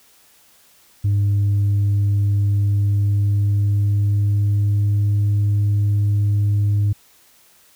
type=tone with pitch glide; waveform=sine; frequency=101.2 to 102.61 Hz; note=G#2 to G#2; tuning=-44 to -20 cents; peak=-12 dBFS; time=1.04-6.93 s; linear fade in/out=10 ms; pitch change=+24 cents; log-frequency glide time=2.62-5.18 s; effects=tanh soft clip ceiling -13 dBFS + white hiss -53 dBFS RMS until 7.75 s